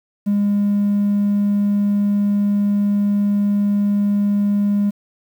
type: tone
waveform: triangle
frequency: 203.8 Hz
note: G#3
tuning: 32 cents flat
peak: -11 dBFS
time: 0.26-4.91 s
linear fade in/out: 20 ms
effects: tanh soft clip ceiling -10 dBFS + 8-bit